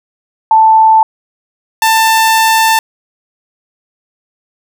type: tone pair in turn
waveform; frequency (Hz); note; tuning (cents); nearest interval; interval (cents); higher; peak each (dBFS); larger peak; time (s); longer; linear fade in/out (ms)
sine / sawtooth; 882 / 890.2; A5 / A5; +4 / +20; unison; 16; second; -3; neither; 0.51-1.03 / 1.82-2.79; second; 2
effects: none